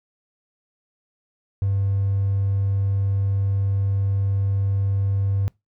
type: tone with hard clipping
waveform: triangle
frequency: 98.4 Hz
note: G2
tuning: 7 cents sharp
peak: -19 dBFS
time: 1.62-5.48 s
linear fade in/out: 0 ms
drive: 4 dB
effects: noise-tail reverb RT60 0.2 s tail -24 dB re dry